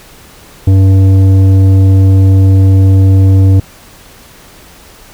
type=tone with tanh clipping; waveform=sine; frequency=95.9 Hz; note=G2; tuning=37 cents flat; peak=-4 dBFS; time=0.67-3.6 s; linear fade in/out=5 ms; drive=10 dB; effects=pink hiss -37 dBFS RMS until 5.13 s